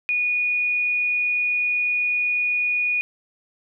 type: tone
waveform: sine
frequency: 2458 Hz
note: D#7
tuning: 22 cents flat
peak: -19 dBFS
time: 0.09-3.01 s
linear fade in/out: 0 ms
effects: none